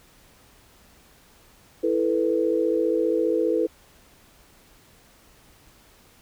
sine chord, E suspended fourth, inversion none, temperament just, 329.6 / 439.5 / 494.4 Hz, E4 / A4 / B4, 0 / -2 / +2 cents, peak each -24 dBFS, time 1.83-3.67 s, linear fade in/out 10 ms, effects pink hiss -55 dBFS RMS until 6.21 s

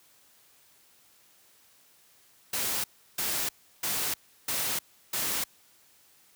white noise bursts, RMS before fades -30 dBFS, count 5, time 2.53-5.44 s, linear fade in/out 5 ms, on 310 ms, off 340 ms, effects white hiss -61 dBFS RMS until 6.35 s + high-pass 60 Hz 12 dB/octave

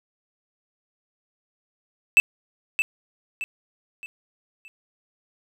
triangle tone with echo, 2638 Hz, E7, 1 cent sharp, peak -9 dBFS, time 2.17-2.2 s, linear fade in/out 0 ms, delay 620 ms, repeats 4, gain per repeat -8 dB, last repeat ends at 4.68 s, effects none

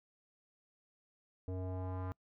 square tone with low-pass filter sweep, 92.5 Hz, F#2, in tune, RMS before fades -40 dBFS, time 1.48-2.12 s, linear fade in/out 0 ms, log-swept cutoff 510 to 1200 Hz, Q 2.1, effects noise-tail reverb RT60 0.1 s tail -26 dB re dry

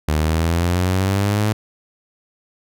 sawtooth exponential sweep, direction up, 75.2 to 108.2 Hz, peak -12 dBFS, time 0.08-1.53 s, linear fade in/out 5 ms, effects none

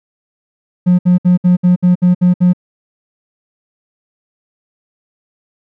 triangle tone bursts, 179.1 Hz, F3, 44 cents sharp, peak -3 dBFS, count 9, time 0.86-2.534 s, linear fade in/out 20 ms, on 130 ms, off 63 ms, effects tanh soft clip ceiling -1 dBFS

